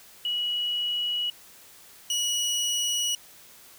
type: tone pair in turn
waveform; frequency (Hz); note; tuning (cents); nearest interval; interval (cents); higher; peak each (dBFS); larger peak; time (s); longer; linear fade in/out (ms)
sine / 25% pulse; 2920 / 2920; F#7 / F#7; -24 / -24; unison; 0; neither; -25 / -21; second; 0.25-1.3 / 2.1-3.15; neither; 2
effects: white hiss -51 dBFS RMS until 3.78 s